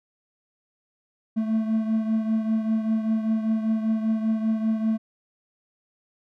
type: beating tone pair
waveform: triangle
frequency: 220 / 225.1 Hz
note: A3 / A3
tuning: 0 / +40 cents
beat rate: 5.1 Hz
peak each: -20 / -27 dBFS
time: 1.36-4.98 s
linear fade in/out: 20 ms
effects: none